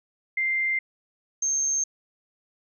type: tone pair in turn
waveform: sine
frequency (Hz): 2093 / 6372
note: C7 / G8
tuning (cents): 0 / +27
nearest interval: octave + perfect fifth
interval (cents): 1927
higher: second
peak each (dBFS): -22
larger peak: neither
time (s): 0.37-0.79 / 1.42-1.84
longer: neither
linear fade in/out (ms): 5
effects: none